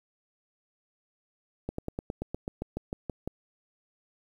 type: slowing click train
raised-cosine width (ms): 2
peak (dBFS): -19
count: 13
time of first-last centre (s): 1.69-3.276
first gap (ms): 94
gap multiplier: 1.06
effects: 9-bit